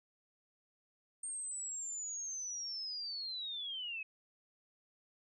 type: linear sweep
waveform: sine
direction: down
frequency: 8690 to 2528 Hz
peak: -39 dBFS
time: 1.23-4.03 s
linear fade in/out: 5 ms
effects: none